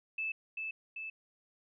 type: tone with echo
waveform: sine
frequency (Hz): 2625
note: E7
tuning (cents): -8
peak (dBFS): -33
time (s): 0.18-0.32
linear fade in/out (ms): 5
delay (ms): 390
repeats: 2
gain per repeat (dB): -3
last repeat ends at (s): 1.1
effects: none